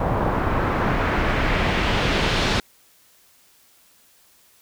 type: noise with low-pass filter sweep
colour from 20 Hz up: pink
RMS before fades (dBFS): -21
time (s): 0-2.6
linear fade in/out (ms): 2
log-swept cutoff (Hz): 930 to 4300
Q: 1.2
effects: white hiss -56 dBFS RMS until 4.61 s